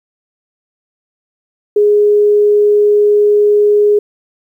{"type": "tone", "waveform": "sine", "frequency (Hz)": 415.3, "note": "G#4", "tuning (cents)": 0, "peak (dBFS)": -6, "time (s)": [1.76, 3.99], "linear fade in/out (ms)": 5, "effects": ["8-bit"]}